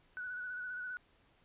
sine tone with vibrato, 1480 Hz, F#6, in tune, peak -39 dBFS, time 0.17-0.97 s, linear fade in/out 0 ms, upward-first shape square, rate 15 Hz, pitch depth 25 cents each way, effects pink hiss -69 dBFS RMS until 1.44 s + resampled to 8000 Hz

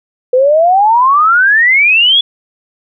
sine exponential sweep, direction up, 493 to 3434 Hz, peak -5 dBFS, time 0.33-2.21 s, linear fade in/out 5 ms, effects none

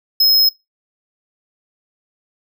square tone, 5140 Hz, E8, 45 cents flat, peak -10 dBFS, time 0.2-0.49 s, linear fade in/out 5 ms, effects noise-tail reverb RT60 0.2 s tail -23 dB re dry

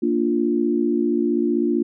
sine chord, Bb major, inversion none, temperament equal, 233.1 / 293.7 / 349.2 Hz, Bb3 / D4 / F4, 0 / 0 / 0 cents, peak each -22 / -22 / -21 dBFS, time 0.02-1.83 s, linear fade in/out 10 ms, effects none

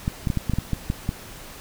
clicks, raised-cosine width 5 ms, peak -10 dBFS, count 10, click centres 0.079 / 0.272 / 0.302 / 0.373 / 0.497 / 0.536 / 0.586 / 0.733 / 0.901 / 1.091 s, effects pink hiss -41 dBFS RMS until 1.6 s

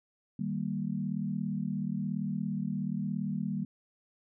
sine chord, Eb major, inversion none, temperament equal with one note detuned, 154.94 / 196 / 233.1 Hz, Eb3 / G3 / Bb3, -7 / 0 / 0 cents, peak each -36 / -33 / -36 dBFS, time 0.39-3.65 s, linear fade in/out 5 ms, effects none

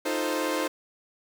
sawtooth chord, F dominant seventh, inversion third, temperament equal, 311.1 / 349.2 / 440 / 523.3 Hz, Eb4 / F4 / A4 / C5, 0 / 0 / 0 / 0 cents, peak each -26 / -30 / -31 / -26 dBFS, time 0.05-0.68 s, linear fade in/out 10 ms, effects 9-bit

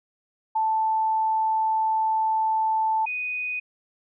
sine tone pair in turn, 880 / 2489 Hz, A5 / D#7, 0 / 0 cents, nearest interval octave + tritone, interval 1800 cents, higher second, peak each -20 / -26 dBFS, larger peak first, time 0.55-3.06 / 3.06-3.6 s, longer first, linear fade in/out 10 ms, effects none

